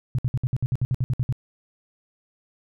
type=tone bursts; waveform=sine; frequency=126.7 Hz; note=B2; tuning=45 cents sharp; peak=-19 dBFS; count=13; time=0.15-1.325 s; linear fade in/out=0 ms; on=35 ms; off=60 ms; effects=none